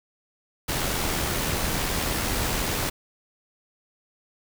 pink noise with amplitude modulation, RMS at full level -25 dBFS, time 0.68-2.9 s, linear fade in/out 10 ms, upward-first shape sine, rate 81.2 Hz, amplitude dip 30%, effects none

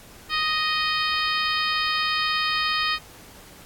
harmonic tone, 622.3 Hz, D#5, in tune, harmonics 2 / 3 / 4 / 5 / 6 / 7 / 8, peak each -26 / -28 / -29 / -30 / -31 / -31 / -32 dBFS, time 0.29-2.99 s, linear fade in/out 50 ms, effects pink hiss -47 dBFS RMS until 3.65 s + AAC 64 kbps

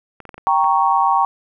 clicks, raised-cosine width 0.5 ms, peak -21 dBFS, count 6, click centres 0.203 / 0.253 / 0.292 / 0.343 / 0.38 / 0.643 s
sine chord, G diminished, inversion none, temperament equal, 784 / 932.3 / 1108.7 Hz, G5 / Bb5 / Db6, 0 / 0 / 0 cents, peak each -17 dBFS, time 0.47-1.25 s, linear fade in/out 0 ms
effects none

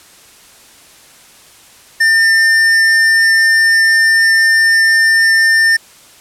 sine tone with hard clipping, 1801 Hz, A6, 40 cents sharp, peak -9 dBFS, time 2-5.77 s, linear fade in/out 10 ms, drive 11 dB, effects white hiss -42 dBFS RMS until 6.2 s + low-pass 11000 Hz 12 dB/octave

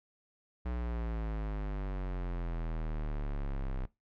square exponential sweep, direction down, 61.74 to 32 Hz, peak -34 dBFS, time 0.65-3.86 s, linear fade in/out 10 ms, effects noise-tail reverb RT60 0.2 s tail -20 dB re dry + low-pass 2000 Hz 12 dB/octave

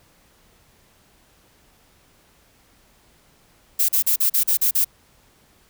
violet noise bursts, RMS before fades -18 dBFS, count 8, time 3.79-4.847 s, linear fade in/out 10 ms, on 98 ms, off 39 ms, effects pink hiss -57 dBFS RMS until 5.69 s

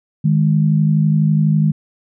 sine tone pair together, 155.56 / 207.6 Hz, D#3 / G#3, 0 / 0 cents, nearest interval perfect fourth, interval 500 cents, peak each -12 / -17 dBFS, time 0.24-1.72 s, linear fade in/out 10 ms, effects none

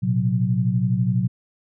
sine tone cluster, 115.9 / 128 / 183.3 Hz, A#2 / C3 / F#3, -10 / -38 / -16 cents, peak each -22 dBFS, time 0.02-1.28 s, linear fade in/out 20 ms, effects none

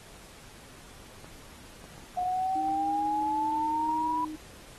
clicks, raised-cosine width 1 ms, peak -34 dBFS, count 7, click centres 1.245 / 1.841 / 1.979 / 2.191 / 2.226 / 2.684 / 3.231 s
sine exponential sweep, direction up, 721 to 987.8 Hz, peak -26 dBFS, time 2.17-4.25 s, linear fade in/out 5 ms
sine tone with pitch glide, 311.6 to 309.3 Hz, D#4 to D#4, +3 to -10 cents, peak -35 dBFS, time 2.55-4.36 s, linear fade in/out 10 ms, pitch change -13 cents, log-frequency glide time 4.01-4.24 s
effects pink hiss -51 dBFS RMS until 4.78 s + AAC 32 kbps

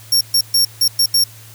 sawtooth tone bursts at uneven times, 5520 Hz, F8, 21 cents flat, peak -8 dBFS, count 6, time 0.12-0.21 / 0.34-0.41 / 0.54-0.65 / 0.81-0.88 / 0.99-1.06 / 1.14-1.24 s, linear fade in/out 5 ms, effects added 111 Hz sine -40 dBFS peak until 1.54 s + white hiss -42 dBFS RMS until 1.54 s

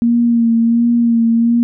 sine tone with vibrato, 233.1 Hz, A#3, in tune, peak -9 dBFS, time 0.02-1.63 s, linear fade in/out 0 ms, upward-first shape sine, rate 1.4 Hz, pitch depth 29 cents each way, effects none

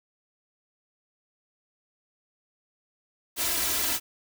white noise with comb filter, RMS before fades -27 dBFS, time 3.36-4 s, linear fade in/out 50 ms, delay 3 ms, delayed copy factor +0.7, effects none

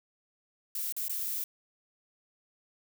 violet noise with dropouts, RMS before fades -34 dBFS, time 0.75-1.44 s, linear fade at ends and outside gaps 2 ms, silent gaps 0.924-0.965 / 1.082-1.095 s, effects none

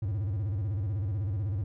triangle tone with vibrato, 100 Hz, G2, 35 cents sharp, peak -26 dBFS, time 0.02-1.64 s, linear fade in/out 5 ms, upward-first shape square, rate 16 Hz, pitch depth 160 cents each way, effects none

